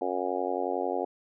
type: harmonic tone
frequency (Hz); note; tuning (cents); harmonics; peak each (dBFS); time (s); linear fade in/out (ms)
91.1; F#2; -26; 3 / 4 / 5 / 6 / 7 / 8 / 9; -37 / -34 / -34 / -35 / -37 / -34 / -36; 0.01-1.05; 5
effects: none